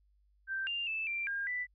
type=tone with pitch steps; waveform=sine; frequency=1565 / 2795 / 2632 / 2362 / 1612 / 1982 Hz; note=G6 / F7 / E7 / D7 / G6 / B6; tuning=-3 / +1 / -3 / +9 / +48 / +6 cents; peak=-33 dBFS; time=0.47-1.67 s; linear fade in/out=50 ms; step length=200 ms; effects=added 50 Hz sine -66 dBFS peak until 1.74 s